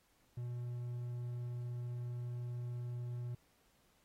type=tone; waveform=triangle; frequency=121.4 Hz; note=B2; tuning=29 cents flat; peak=-37 dBFS; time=0.37-3.35 s; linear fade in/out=5 ms; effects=pink hiss -73 dBFS RMS until 4.04 s + AAC 48 kbps